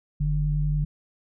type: tone pair together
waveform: sine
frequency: 46.52 / 150 Hz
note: F#1 / D3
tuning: +10 / +37 cents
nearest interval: octave + minor sixth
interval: 2027 cents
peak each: -25 / -23 dBFS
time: 0.2-0.85 s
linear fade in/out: 10 ms
effects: none